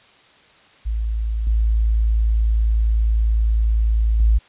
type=tone with level steps; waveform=sine; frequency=55 Hz; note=A1; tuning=in tune; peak=-19 / -14 / -11 dBFS; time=0.85-4.39 s; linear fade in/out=20 ms; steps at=1.47 / 4.2 s; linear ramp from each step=2 ms; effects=white hiss -51 dBFS RMS until 4.48 s + resampled to 8000 Hz